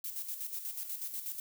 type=noise with tremolo; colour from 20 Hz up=violet; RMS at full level=-38 dBFS; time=0.04-1.4 s; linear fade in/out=2 ms; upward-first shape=square; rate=8.2 Hz; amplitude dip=55%; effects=none